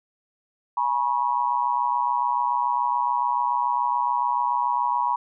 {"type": "tone with amplitude modulation", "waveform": "sine", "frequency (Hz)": 968, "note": "B5", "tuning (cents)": -35, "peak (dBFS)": -16, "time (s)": [0.77, 5.16], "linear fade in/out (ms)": 5, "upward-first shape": "sine", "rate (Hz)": 127, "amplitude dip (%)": 95, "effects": []}